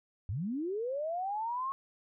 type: linear sweep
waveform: sine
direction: up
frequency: 82 to 1099 Hz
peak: -32 dBFS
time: 0.29-1.72 s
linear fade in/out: 0 ms
effects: none